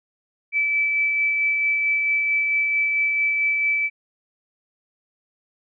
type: tone with tremolo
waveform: sine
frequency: 2311 Hz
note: D7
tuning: 28 cents flat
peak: -17 dBFS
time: 0.52-3.9 s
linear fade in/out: 50 ms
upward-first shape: sine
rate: 4.5 Hz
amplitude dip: 25%
effects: none